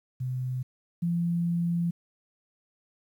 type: tone pair in turn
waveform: sine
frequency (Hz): 127.7 / 171.1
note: C3 / F3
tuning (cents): -42 / -35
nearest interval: perfect fourth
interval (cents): 507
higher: second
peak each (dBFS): -28 / -24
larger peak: second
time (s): 0.2-0.63 / 1.02-1.91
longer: second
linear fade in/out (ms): 10
effects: 10-bit